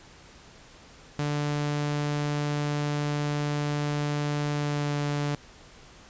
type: tone with pitch glide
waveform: sawtooth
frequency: 146.83 to 145.48 Hz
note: D3 to D3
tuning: 0 to -16 cents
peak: -22 dBFS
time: 1.19-5.35 s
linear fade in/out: 0 ms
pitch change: -16 cents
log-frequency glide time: 4.54-4.97 s
effects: pink hiss -51 dBFS RMS until 6.09 s + resampled to 16000 Hz